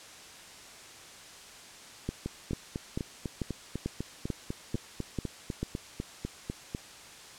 two click trains, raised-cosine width 3 ms, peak -20 / -18 dBFS, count 19 / 9, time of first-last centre 2.26-6.749 / 2.09-5.63 s, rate 4.01 / 2.26 Hz, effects white hiss -49 dBFS RMS until 7.38 s + low-pass 8000 Hz 12 dB/octave

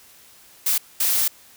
blue noise bursts at uneven times, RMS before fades -20 dBFS, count 2, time 0.66-0.78 / 1-1.28 s, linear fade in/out 5 ms, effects white hiss -50 dBFS RMS until 1.56 s

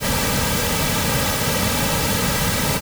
pink noise with comb filter, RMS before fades -20 dBFS, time 0-2.81 s, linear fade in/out 50 ms, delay 2.8 ms, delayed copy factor -0.7, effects none

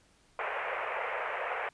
pink band-pass noise, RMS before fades -35 dBFS, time 0.39-1.69 s, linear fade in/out 2 ms, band 470 to 2500 Hz, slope 48 dB/octave, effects pink hiss -65 dBFS RMS until 1.73 s + resampled to 22050 Hz

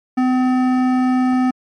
triangle tone with hard clipping, 254.7 Hz, C4, 46 cents flat, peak -15 dBFS, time 0.17-1.51 s, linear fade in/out 10 ms, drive 17 dB, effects MP3 48 kbps

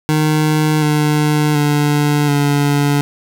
25% pulse tone with pitch steps, 153.9 / 150.47 / 147.12 / 143.84 Hz, D#3 / D3 / D3 / D3, -19 / +42 / +3 / -36 cents, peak -8 dBFS, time 0.09-3.01 s, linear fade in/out 0 ms, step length 730 ms, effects none

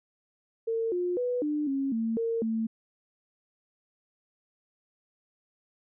sine tone with pitch steps, 454 / 356.2 / 493 / 298.6 / 272.8 / 226 / 458.3 / 223.8 Hz, A#4 / F4 / B4 / D4 / C#4 / A3 / A#4 / A3, -46 / +34 / -3 / +29 / -28 / +47 / -29 / +30 cents, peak -26 dBFS, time 0.67-2.67 s, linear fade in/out 10 ms, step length 250 ms, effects none

